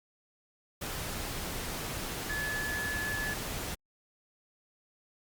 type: tone in noise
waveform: sine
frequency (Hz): 1717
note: A6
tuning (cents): -43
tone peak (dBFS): -33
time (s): 2.29-3.34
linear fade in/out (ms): 10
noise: pink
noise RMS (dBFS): -37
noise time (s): 0.81-3.75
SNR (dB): +1
effects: Opus 48 kbps